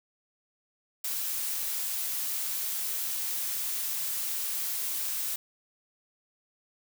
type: noise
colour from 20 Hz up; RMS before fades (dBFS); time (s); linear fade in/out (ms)
blue; -32; 1.04-5.36; 5
effects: none